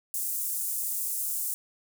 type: high-pass noise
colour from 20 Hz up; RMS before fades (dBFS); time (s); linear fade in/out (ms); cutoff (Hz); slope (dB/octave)
pink; -31; 0.14-1.54; 0; 8500; 24
effects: none